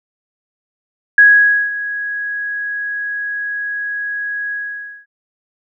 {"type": "tone with ADSR envelope", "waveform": "sine", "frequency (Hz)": 1661.2, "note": "G#6", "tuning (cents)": 0, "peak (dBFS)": -3, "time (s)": [1.18, 5.06], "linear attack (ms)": 3, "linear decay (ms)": 520, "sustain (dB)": -16, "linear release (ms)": 540, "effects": []}